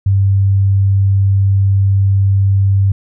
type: tone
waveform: sine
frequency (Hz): 98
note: G2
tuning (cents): 0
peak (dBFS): -8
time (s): 0.06-2.92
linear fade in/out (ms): 5
effects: none